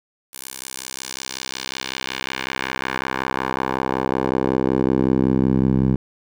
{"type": "tone with band-pass filter sweep", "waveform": "10% pulse", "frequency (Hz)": 65.41, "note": "C2", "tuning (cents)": 0, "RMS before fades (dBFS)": -22, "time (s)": [0.33, 5.96], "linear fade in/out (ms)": 5, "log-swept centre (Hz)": [12000, 160], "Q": 1.1, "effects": []}